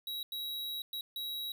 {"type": "tone bursts at uneven times", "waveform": "square", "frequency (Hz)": 3862, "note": "B7", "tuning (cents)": -39, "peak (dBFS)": -37, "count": 4, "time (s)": [[0.07, 0.23], [0.32, 0.82], [0.93, 1.01], [1.16, 1.52]], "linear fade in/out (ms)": 2, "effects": []}